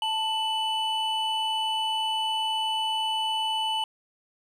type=tone pair together; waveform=triangle; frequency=881 / 2982 Hz; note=A5 / F#7; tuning=+2 / +13 cents; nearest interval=octave + major sixth; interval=2111 cents; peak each=-26 dBFS; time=0.02-3.84 s; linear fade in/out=2 ms; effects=none